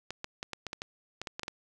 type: clicks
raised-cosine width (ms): 0.2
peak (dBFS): -19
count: 12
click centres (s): 0.106 / 0.244 / 0.429 / 0.533 / 0.667 / 0.731 / 0.819 / 1.216 / 1.272 / 1.395 / 1.433 / 1.481
effects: none